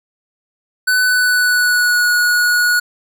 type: tone with pitch glide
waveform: square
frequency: 1500 to 1456.5 Hz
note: F#6 to F#6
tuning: +23 to -28 cents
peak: -12 dBFS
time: 0.87-2.8 s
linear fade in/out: 10 ms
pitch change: -51 cents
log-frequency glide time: 1.04-2.11 s
effects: none